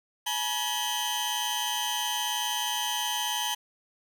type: tone cluster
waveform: sawtooth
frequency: 846 / 965 / 3014 / 3177 Hz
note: G#5 / B5 / F#7 / G7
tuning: +32 / -40 / +31 / +23 cents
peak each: -30 dBFS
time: 0.26-3.55 s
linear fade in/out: 10 ms
effects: none